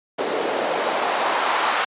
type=noise with band-pass filter sweep; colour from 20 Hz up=white; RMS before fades=-22 dBFS; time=0.18-1.85 s; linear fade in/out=10 ms; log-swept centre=430 to 1100 Hz; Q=1.6; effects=high-pass 200 Hz 12 dB/octave + resampled to 8000 Hz